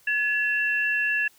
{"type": "tone pair together", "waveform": "sine", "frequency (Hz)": [1702.2, 2702], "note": ["G#6", "E7"], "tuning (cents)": [42, 42], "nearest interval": "minor sixth", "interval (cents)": 800, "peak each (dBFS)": [-23, -26], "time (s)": [0.07, 1.28], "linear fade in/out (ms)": 5, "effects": ["white hiss -58 dBFS RMS until 1.38 s"]}